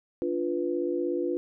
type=chord; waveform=sine; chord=B diminished; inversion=first; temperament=equal with one note detuned; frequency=292.6 / 349.2 / 493.9 Hz; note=D4 / F4 / B4; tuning=-6 / 0 / 0 cents; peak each=-32 / -28 / -32 dBFS; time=0.22-1.37 s; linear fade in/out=0 ms; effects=none